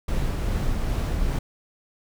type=noise with tremolo; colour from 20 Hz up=brown; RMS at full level=-23 dBFS; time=0.08-1.39 s; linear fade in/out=5 ms; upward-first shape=triangle; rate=2.5 Hz; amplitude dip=25%; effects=none